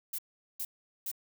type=noise bursts; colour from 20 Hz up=violet; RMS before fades=-36 dBFS; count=3; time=0.13-1.115 s; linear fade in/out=5 ms; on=55 ms; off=410 ms; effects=none